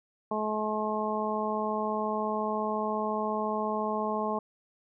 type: harmonic tone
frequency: 214.3 Hz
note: A3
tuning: 45 cents flat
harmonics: 1 / 2 / 3 / 4 / 5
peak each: -34 / -34 / -34 / -34 / -34 dBFS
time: 0.31-4.39 s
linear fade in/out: 5 ms
effects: none